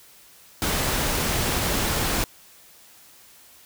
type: noise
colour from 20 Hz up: pink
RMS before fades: -24 dBFS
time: 0.62-2.24 s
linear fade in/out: 0 ms
effects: white hiss -51 dBFS RMS until 3.65 s